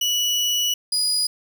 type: tone pair in turn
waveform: 30% pulse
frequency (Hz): 2942 / 4927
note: F#7 / D#8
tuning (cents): -11 / -18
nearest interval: major sixth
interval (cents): 893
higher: second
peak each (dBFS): -16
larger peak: neither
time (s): 0.01-0.74 / 0.92-1.27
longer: first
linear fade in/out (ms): 5
effects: none